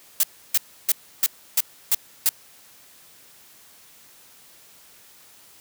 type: noise bursts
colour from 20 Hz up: blue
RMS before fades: -18 dBFS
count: 7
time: 0.2-2.291 s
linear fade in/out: 2 ms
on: 33 ms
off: 310 ms
effects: white hiss -51 dBFS RMS until 5.6 s + high-pass 60 Hz 12 dB/octave